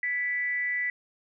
sine tone with frequency modulation, 1975.5 Hz, B6, in tune, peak -26 dBFS, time 0.03-0.9 s, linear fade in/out 2 ms, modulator 295 Hz, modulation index 0.32, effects none

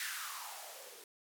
violet noise with band-pass filter sweep, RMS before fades -45 dBFS, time 0-1.04 s, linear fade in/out 2 ms, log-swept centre 1800 to 380 Hz, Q 4.3, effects none

